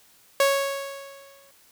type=tone with exponential decay; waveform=sawtooth; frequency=553 Hz; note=C#5; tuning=4 cents flat; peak=-12 dBFS; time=0.4-1.51 s; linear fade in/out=2 ms; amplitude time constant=240 ms; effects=white hiss -57 dBFS RMS until 1.71 s